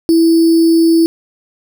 sine tone with sample-and-hold, 329.6 Hz, E4, in tune, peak -6 dBFS, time 0.09-1.06 s, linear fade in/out 0 ms, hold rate 4900 Hz, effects none

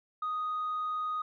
sine tone, 1244.5 Hz, D#6, in tune, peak -29 dBFS, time 0.22-1.22 s, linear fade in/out 5 ms, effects tanh soft clip ceiling -28 dBFS

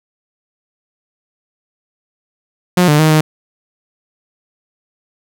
sawtooth tone with pitch steps, 179.3 / 149.1 / 156.6 / 155 Hz, F3 / D3 / D#3 / D#3, +46 / +27 / +11 / -6 cents, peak -4 dBFS, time 2.77-3.21 s, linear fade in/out 5 ms, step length 110 ms, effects none

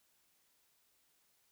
silence, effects white hiss -74 dBFS RMS until 1.51 s

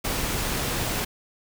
pink noise, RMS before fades -27 dBFS, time 0.04-1.05 s, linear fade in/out 10 ms, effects none

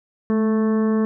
harmonic tone with a mistuned harmonic, 220 Hz, A3, in tune, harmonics 1 / 2 / 3 / 4 / 5 / 6 / 7 / 8, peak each -17 / -23 / -35 / -40 / -33 / -42 / -44 / -41 dBFS, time 0.3-1.05 s, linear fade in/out 0 ms, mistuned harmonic 1, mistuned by -27 cents, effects none

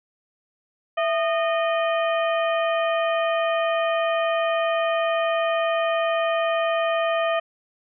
harmonic tone with a mistuned harmonic, 615 Hz, D#5, 20 cents flat, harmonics 1 / 2 / 3 / 4 / 5, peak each -21 / -27 / -31 / -33 / -35 dBFS, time 0.97-7.4 s, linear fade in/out 10 ms, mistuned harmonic 1, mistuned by +130 cents, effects none

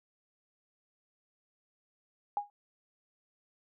sine tone with exponential decay, 820 Hz, G#5, 22 cents flat, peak -25 dBFS, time 2.37-2.5 s, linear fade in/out 1 ms, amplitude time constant 27 ms, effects none

